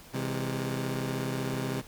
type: chord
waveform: 20% pulse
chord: C augmented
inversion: none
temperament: just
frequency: 130.81 / 163.52 / 204.4 Hz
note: C3 / E3 / G#3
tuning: 0 / -14 / -27 cents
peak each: -27 / -33 / -32 dBFS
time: 0.13-1.82 s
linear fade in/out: 20 ms
effects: pink hiss -51 dBFS RMS until 1.87 s